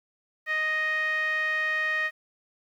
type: tone with low-pass filter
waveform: 5% pulse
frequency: 622.3 Hz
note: D#5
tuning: in tune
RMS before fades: -27 dBFS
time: 0.46-2.11 s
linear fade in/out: 50 ms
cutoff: 2000 Hz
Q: 8.1
effects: 10-bit